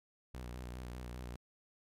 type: tone with vibrato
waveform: sawtooth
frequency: 61.5 Hz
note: B1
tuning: 7 cents flat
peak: -39 dBFS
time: 0.34-1.36 s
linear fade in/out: 5 ms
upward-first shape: sine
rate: 5 Hz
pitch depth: 47 cents each way
effects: MP3 96 kbps